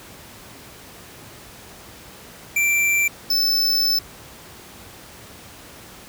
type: tone pair in turn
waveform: square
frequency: 2349 / 5273 Hz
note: D7 / E8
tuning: 0 / 0 cents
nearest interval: octave + major second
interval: 1400 cents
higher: second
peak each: -17 dBFS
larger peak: neither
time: 2.56-3.08 / 3.3-3.99 s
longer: second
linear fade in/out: 5 ms
effects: pink hiss -42 dBFS RMS until 6.08 s + high-pass 60 Hz 12 dB/octave